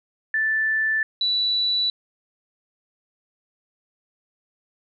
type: tone pair in turn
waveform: sine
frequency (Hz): 1760 / 3951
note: A6 / B7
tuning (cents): 0 / 0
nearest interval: octave + major second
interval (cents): 1400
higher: second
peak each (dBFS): -19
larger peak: neither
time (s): 0.34-1.03 / 1.21-1.9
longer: neither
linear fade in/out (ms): 2
effects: none